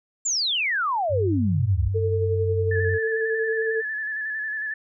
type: exponential sweep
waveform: sine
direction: down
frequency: 7480 to 58.27 Hz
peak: -21 dBFS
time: 0.25-1.89 s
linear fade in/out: 10 ms
type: tone with pitch glide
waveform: sine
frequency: 97.3 to 94.8 Hz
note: G2 to F#2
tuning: -12 to +43 cents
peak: -22 dBFS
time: 1.09-2.99 s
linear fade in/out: 50 ms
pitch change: -45 cents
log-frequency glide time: 1.68-2.83 s
type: tone with tremolo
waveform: sine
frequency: 446.4 Hz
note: A4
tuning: 25 cents sharp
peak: -21 dBFS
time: 1.94-3.82 s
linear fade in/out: 20 ms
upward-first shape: sine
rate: 11 Hz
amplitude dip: 40%
type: tone with vibrato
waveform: sine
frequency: 1733 Hz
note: A6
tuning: 27 cents flat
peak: -26 dBFS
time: 2.71-4.74 s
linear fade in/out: 5 ms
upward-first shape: square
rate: 11 Hz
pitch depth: 31 cents each way
effects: none